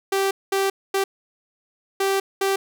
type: tone bursts at uneven times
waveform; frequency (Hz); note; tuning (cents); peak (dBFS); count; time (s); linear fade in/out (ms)
sawtooth; 390; G4; -9; -15; 5; 0.12-0.31 / 0.52-0.7 / 0.94-1.04 / 2-2.2 / 2.41-2.56; 5
effects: none